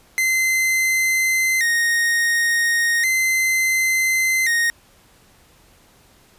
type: tone with vibrato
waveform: 45% pulse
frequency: 1961 Hz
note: B6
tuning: 13 cents flat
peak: -16 dBFS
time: 0.18-4.7 s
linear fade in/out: 0 ms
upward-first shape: square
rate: 0.35 Hz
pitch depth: 90 cents each way
effects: pink hiss -53 dBFS RMS until 6.38 s + resampled to 32000 Hz